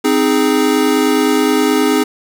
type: chord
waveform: square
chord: Ab major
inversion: first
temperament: equal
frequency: 261.6 / 311.1 / 415.3 Hz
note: C4 / Eb4 / Ab4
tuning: 0 / 0 / 0 cents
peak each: -16 dBFS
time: 0.04-2.04 s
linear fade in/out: 10 ms
effects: 7-bit